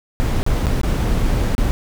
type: noise with dropouts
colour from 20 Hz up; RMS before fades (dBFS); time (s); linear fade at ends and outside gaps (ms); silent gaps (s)
brown; -17; 0.2-1.71; 0; 0.43-0.464 / 0.66-0.668 / 0.814-0.833 / 1.551-1.581
effects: none